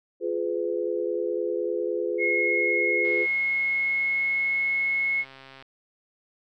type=chord; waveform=sine; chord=F diminished; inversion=none; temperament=just; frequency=349.2 / 419.1 / 502.9 Hz; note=F4 / Ab4 / Cb5; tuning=0 / +16 / +31 cents; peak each=-29 dBFS; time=0.2-3.27 s; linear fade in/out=50 ms
type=tone with pitch glide; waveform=sine; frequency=2163 to 2179 Hz; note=C#7 to C#7; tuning=-43 to -30 cents; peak=-22 dBFS; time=2.18-5.25 s; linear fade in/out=50 ms; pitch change=+13 cents; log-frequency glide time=2.99-4.64 s
type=click train; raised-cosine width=0.3 ms; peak=-30 dBFS; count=346; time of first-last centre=3.05-5.625 s; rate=134 Hz
effects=none